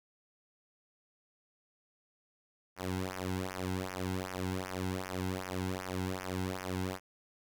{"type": "tone with flanger", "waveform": "sawtooth", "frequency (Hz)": 92.9, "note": "F#2", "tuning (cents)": 7, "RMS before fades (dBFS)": -37, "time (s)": [2.76, 7], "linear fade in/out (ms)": 50, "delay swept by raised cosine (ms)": [0.24, 1.74], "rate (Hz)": 2.6, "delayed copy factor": -1, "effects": []}